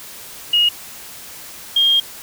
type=tone pair in turn; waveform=sine; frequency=2873 / 3225 Hz; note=F7 / G7; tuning=+48 / +48 cents; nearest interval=major second; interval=200 cents; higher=second; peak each=-11 dBFS; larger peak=neither; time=0.53-0.69 / 1.76-2 s; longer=second; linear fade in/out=5 ms; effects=white hiss -36 dBFS RMS until 2.22 s